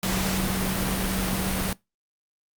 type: tone in noise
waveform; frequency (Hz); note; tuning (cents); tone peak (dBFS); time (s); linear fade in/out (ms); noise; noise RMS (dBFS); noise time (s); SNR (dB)
sine; 189.1; F#3; +38; -27; 0.03-1.73; 2; pink; -27; 0.03-1.73; -3
effects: noise-tail reverb RT60 0.2 s tail -23 dB re dry + Opus 48 kbps